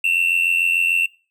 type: tone with amplitude modulation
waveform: triangle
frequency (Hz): 2700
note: E7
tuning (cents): +41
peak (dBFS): -11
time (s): 0.04-1.06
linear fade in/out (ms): 5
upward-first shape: sine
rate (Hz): 86.8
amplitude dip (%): 75
effects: noise-tail reverb RT60 0.4 s tail -22 dB re dry